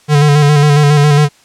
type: tone with vibrato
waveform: square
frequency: 146.83 Hz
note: D3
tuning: in tune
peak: -6 dBFS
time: 0.08-1.29 s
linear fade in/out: 50 ms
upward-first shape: square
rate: 7.3 Hz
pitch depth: 34 cents each way
effects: white hiss -47 dBFS RMS until 1.44 s + low-pass 8000 Hz 12 dB/octave